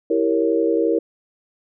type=chord; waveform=sine; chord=E diminished seventh; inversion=none; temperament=equal with one note detuned; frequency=329.6 / 392 / 463.7 / 554.4 Hz; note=E4 / G4 / Bb4 / Db5; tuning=0 / 0 / -9 / 0 cents; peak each=-20 / -24 / -19 / -25 dBFS; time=0.1-0.99 s; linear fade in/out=5 ms; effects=none